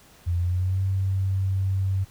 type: tone with pitch glide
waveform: sine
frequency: 86.9 to 95.87 Hz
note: F2 to G2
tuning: -8 to -38 cents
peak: -21 dBFS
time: 0.26-2.05 s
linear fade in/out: 20 ms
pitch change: +170 cents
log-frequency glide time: 0.38-0.81 s
effects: pink hiss -53 dBFS RMS until 2.1 s